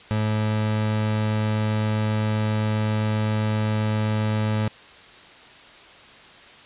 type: tone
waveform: 30% pulse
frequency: 107.6 Hz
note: A2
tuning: 38 cents flat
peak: -18 dBFS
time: 0.11-4.68 s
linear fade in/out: 0 ms
effects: white hiss -46 dBFS RMS until 6.65 s + resampled to 8000 Hz